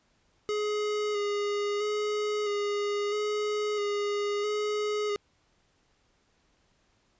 square tone with vibrato, 415.3 Hz, G#4, in tune, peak -28 dBFS, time 0.49-5.16 s, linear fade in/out 0 ms, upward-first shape square, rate 0.76 Hz, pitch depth 20 cents each way, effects pink hiss -69 dBFS RMS until 7.19 s + resampled to 16000 Hz

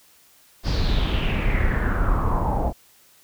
brown noise with low-pass filter sweep, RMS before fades -21 dBFS, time 0.63-2.73 s, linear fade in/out 50 ms, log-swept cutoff 5100 to 710 Hz, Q 5.1, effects white hiss -55 dBFS RMS until 3.23 s

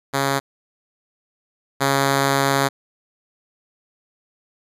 5% pulse tone pair in turn, 137.8 / 137.8 Hz, C#3 / C#3, -10 / -10 cents, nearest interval unison, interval 0 cents, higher neither, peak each -7 / -5 dBFS, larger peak second, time 0.13-0.4 / 1.8-2.69 s, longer second, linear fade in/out 20 ms, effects resampled to 32000 Hz

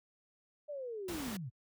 sine linear sweep, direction down, 605 to 110 Hz, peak -39 dBFS, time 0.68-1.5 s, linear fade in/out 20 ms
pink noise, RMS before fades -43 dBFS, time 1.08-1.37 s, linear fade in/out 5 ms
effects high-pass 60 Hz 12 dB/octave

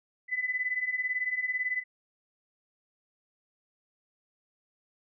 sine beating tone pair, 1991 / 2009 Hz, B6 / B6, +14 / +29 cents, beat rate 18 Hz, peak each -33 / -30 dBFS, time 0.28-1.84 s, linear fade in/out 50 ms, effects none

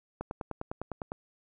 click train, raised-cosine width 1 ms, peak -21 dBFS, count 10, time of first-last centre 0.21-1.119 s, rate 9.9 Hz, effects none

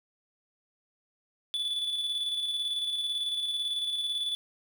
triangle tone with tremolo, 3462 Hz, A7, 29 cents flat, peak -26 dBFS, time 1.54-4.35 s, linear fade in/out 0 ms, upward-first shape square, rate 18 Hz, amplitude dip 35%, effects none

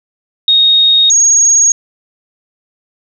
sine tone pair in turn, 3729 / 6592 Hz, A#7 / G#8, 0 / -14 cents, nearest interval minor seventh, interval 986 cents, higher second, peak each -5 dBFS, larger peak neither, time 0.48-1.1 / 1.1-1.72 s, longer neither, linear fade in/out 2 ms, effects none

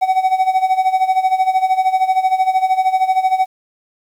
triangle tone with tremolo, 754 Hz, F#5, 32 cents sharp, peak -7 dBFS, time 0.01-3.46 s, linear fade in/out 20 ms, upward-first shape sine, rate 13 Hz, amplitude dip 80%, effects 8-bit

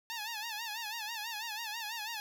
10% pulse tone with vibrato, 884 Hz, A5, 8 cents sharp, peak -29 dBFS, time 0.1-2.2 s, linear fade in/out 0 ms, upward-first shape sine, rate 6.1 Hz, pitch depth 110 cents each way, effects none

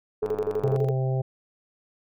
sine tone with tremolo, 427.9 Hz, A4, 48 cents flat, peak -22 dBFS, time 0.22-0.91 s, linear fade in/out 10 ms, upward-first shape square, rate 12 Hz, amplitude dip 80%
click train, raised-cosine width 1 ms, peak -23 dBFS, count 55, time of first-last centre 0.23-0.765 s, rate 101 Hz
harmonic tone, 131.1 Hz, C3, 4 cents sharp, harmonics 1 / 3 / 4 / 5 / 6, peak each -23 / -33 / -35 / -37 / -39 dBFS, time 0.63-1.22 s, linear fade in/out 10 ms
effects none

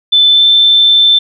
sine tone with pitch glide, 3520 to 3544 Hz, A7 to A7, 0 to +12 cents, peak -4 dBFS, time 0.12-1.19 s, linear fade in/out 10 ms, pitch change +12 cents, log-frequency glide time 0.3-0.45 s, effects none

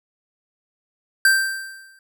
square tone with exponential decay, 1568 Hz, G6, in tune, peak -11 dBFS, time 1.25-1.99 s, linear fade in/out 2 ms, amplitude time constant 160 ms, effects none

